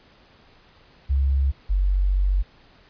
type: tone pair in turn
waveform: sine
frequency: 68.1 / 47.24 Hz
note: C#2 / F#1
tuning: -30 / +37 cents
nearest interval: tritone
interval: 633 cents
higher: first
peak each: -17 dBFS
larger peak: neither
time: 1.09-1.52 / 1.69-2.43 s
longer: second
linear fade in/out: 20 ms
effects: pink hiss -54 dBFS RMS until 2.89 s + resampled to 11025 Hz